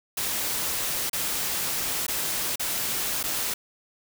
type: noise with dropouts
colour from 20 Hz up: white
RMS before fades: -28 dBFS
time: 0.17-3.54 s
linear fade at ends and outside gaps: 5 ms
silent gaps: 1.097-1.13 / 2.067-2.081 / 2.558-2.595 / 3.23-3.237 s
effects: none